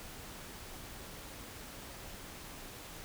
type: silence
effects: pink hiss -48 dBFS RMS until 3.04 s